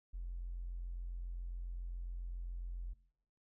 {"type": "tone", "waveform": "triangle", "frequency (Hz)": 43.65, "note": "F1", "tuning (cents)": 0, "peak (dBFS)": -36, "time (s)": [0.13, 2.94], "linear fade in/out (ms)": 20, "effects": ["noise-tail reverb RT60 0.9 s tail -26 dB re dry", "tanh soft clip ceiling -38 dBFS"]}